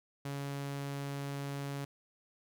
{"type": "tone", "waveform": "sawtooth", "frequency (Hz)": 140.4, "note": "C#3", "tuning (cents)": 22, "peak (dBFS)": -33, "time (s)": [0.25, 1.85], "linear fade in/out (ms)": 5, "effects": []}